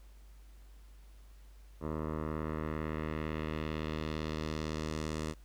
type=tone with low-pass filter sweep; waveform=10% pulse; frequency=77.78 Hz; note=D#2; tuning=in tune; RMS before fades=-37 dBFS; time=1.8-5.35 s; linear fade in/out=50 ms; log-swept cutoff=990 to 8200 Hz; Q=1.3; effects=added 50 Hz sine -52 dBFS peak until 5.44 s + pink hiss -67 dBFS RMS until 5.44 s